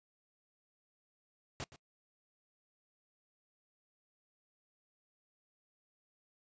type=noise with echo; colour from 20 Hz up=pink; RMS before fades=-41 dBFS; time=1.6-1.64 s; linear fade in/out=0 ms; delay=120 ms; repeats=1; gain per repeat=-15 dB; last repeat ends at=1.76 s; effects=noise-tail reverb RT60 0.1 s tail -23 dB re dry + resampled to 16000 Hz